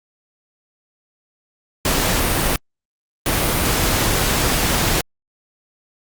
pink noise bursts at uneven times, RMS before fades -18 dBFS, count 2, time 1.85-2.56 / 3.26-5.01 s, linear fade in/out 2 ms, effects Opus 48 kbps

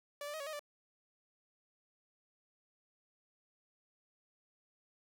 sawtooth tone with pitch steps, 579 / 588 / 629 / 562 / 624 / 586 Hz, D5 / D5 / D#5 / C#5 / D#5 / D5, -25 / +2 / +19 / +24 / +5 / -4 cents, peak -37 dBFS, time 0.21-0.594 s, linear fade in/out 2 ms, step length 64 ms, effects none

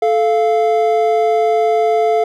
triangle tone pair together, 436.6 / 693 Hz, A4 / F5, -13 / -14 cents, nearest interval minor sixth, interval 799 cents, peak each -12 dBFS, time 0.02-2.24 s, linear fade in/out 5 ms, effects none

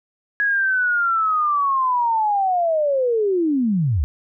sine linear sweep, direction down, 1673 to 61.74 Hz, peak -16 dBFS, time 0.4-4.04 s, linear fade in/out 0 ms, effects none

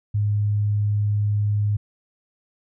sine tone with vibrato, 103.83 Hz, G#2, in tune, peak -18 dBFS, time 0.14-1.77 s, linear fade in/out 10 ms, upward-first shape triangle, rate 20 Hz, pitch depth 14 cents each way, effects none

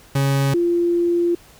40% pulse / sine tone pair in turn, 137.9 / 345.2 Hz, C#3 / F4, -9 / -20 cents, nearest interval octave + major third, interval 1589 cents, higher second, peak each -15 dBFS, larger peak neither, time 0.15-0.54 / 0.54-1.35 s, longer second, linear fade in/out 5 ms, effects pink hiss -48 dBFS RMS until 1.59 s

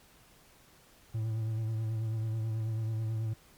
triangle tone with vibrato, 111 Hz, A2, 16 cents sharp, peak -28 dBFS, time 1.14-3.34 s, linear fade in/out 10 ms, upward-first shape triangle, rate 9.2 Hz, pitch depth 41 cents each way, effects pink hiss -60 dBFS RMS until 3.57 s + MP3 96 kbps

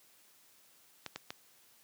clicks, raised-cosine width 0.2 ms, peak -22 dBFS, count 3, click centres 1.063 / 1.16 / 1.305 s, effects white hiss -64 dBFS RMS until 1.83 s + high-pass 100 Hz 12 dB/octave

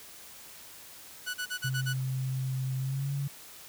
sawtooth tone bursts, 1480 Hz, F#6, in tune, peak -28 dBFS, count 6, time 1.26-1.938 s, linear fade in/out 20 ms, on 83 ms, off 36 ms
sine tone with pitch glide, 130.9 to 140.3 Hz, C3 to C#3, +1 to +21 cents, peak -29 dBFS, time 1.64-3.28 s, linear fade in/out 10 ms, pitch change +120 cents, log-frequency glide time 2.78-3.11 s
effects white hiss -49 dBFS RMS until 3.68 s

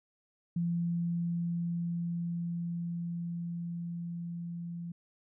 sine tone with level ramp, 171 Hz, F3, 36 cents flat, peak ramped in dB -28 to -37 dBFS, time 0.56-4.92 s, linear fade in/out 5 ms, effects none

